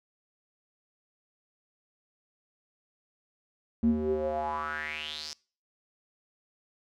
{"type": "tone with band-pass filter sweep", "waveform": "square", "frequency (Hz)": 76.4, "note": "D#2", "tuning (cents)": -31, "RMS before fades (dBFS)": -31, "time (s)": [3.83, 5.33], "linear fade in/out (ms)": 0, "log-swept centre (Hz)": [210, 5500], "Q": 6.2, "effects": ["noise-tail reverb RT60 0.4 s tail -24 dB re dry"]}